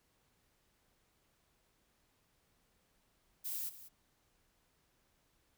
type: noise with echo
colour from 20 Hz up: violet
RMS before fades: -40 dBFS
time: 3.44-3.7 s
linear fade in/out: 20 ms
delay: 190 ms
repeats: 1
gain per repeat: -14 dB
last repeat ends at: 3.89 s
effects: pink hiss -75 dBFS RMS until 5.57 s